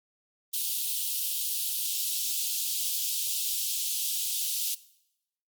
white high-pass noise, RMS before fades -30 dBFS, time 0.53-4.75 s, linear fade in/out 10 ms, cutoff 2900 Hz, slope 48 dB/octave, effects noise-tail reverb RT60 0.8 s tail -19 dB re dry + Opus 32 kbps

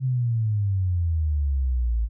sine exponential sweep, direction down, 133.4 to 53.9 Hz, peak -20 dBFS, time 0-2.09 s, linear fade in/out 50 ms, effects none

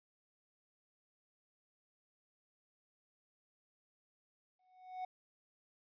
triangle tone with exponential growth, 740 Hz, F#5, in tune, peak -35 dBFS, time 4.59-5.05 s, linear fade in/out 5 ms, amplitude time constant 100 ms, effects resampled to 11025 Hz

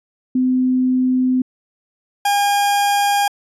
sine / 40% pulse tone pair in turn, 255.4 / 810.8 Hz, C4 / G#5, -42 / -42 cents, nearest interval octave + minor sixth, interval 2000 cents, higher second, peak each -13 dBFS, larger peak neither, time 0.35-1.42 / 2.25-3.28 s, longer first, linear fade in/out 5 ms, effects resampled to 32000 Hz

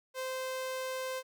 sawtooth tone, 519 Hz, C5, 14 cents flat, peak -31 dBFS, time 0.14-1.23 s, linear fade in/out 50 ms, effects none

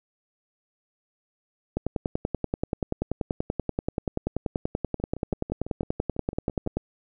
two click trains, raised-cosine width 2 ms, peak -22 / -12 dBFS, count 11 / 53, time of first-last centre 5-6.664 / 1.77-6.77 s, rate 6.01 / 10.4 Hz, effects none

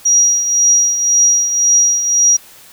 sine tone with tremolo, 5740 Hz, F8, 47 cents sharp, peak -6 dBFS, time 0.05-2.37 s, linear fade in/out 10 ms, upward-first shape triangle, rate 1.9 Hz, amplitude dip 65%, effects white hiss -41 dBFS RMS until 2.72 s

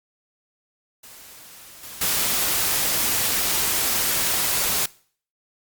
white noise with level steps, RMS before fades -44 / -38 / -22 dBFS, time 1.03-4.86 s, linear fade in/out 5 ms, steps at 1.83 / 2.01 s, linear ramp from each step 5 ms, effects noise-tail reverb RT60 0.5 s tail -22 dB re dry + Opus 48 kbps

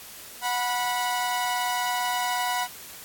sawtooth tone pair together, 732.2 / 980 Hz, F#5 / B5, -18 / -14 cents, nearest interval perfect fourth, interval 504 cents, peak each -24 / -23 dBFS, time 0.41-2.68 s, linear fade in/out 50 ms, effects white hiss -43 dBFS RMS until 3.04 s + AAC 64 kbps

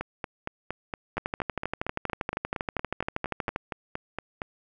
two click trains, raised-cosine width 0.5 ms, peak -16 / -13 dBFS, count 20 / 31, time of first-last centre 0.01-4.418 / 1.18-3.561 s, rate 4.31 / 12.6 Hz, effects none

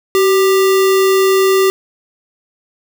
sine tone with sample-and-hold, 382.5 Hz, G4, 42 cents flat, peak -8 dBFS, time 0.15-1.7 s, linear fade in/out 0 ms, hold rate 1575 Hz, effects none

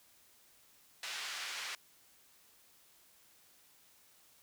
pink band-pass noise, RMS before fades -42 dBFS, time 1.03-1.75 s, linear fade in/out 2 ms, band 1600 to 5600 Hz, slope 12 dB/octave, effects white hiss -65 dBFS RMS until 4.42 s

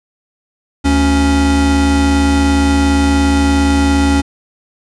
square tone pair together, 73.82 / 278.7 Hz, D2 / C#4, +9 / +9 cents, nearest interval octave + major seventh, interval 2300 cents, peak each -14 / -12 dBFS, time 0.84-4.22 s, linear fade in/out 20 ms, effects resampled to 22050 Hz

